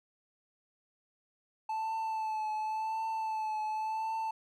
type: tone with vibrato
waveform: triangle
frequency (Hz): 875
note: A5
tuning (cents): -10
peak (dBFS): -30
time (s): 1.69-4.31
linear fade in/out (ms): 5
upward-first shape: triangle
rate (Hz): 0.91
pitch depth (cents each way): 34
effects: none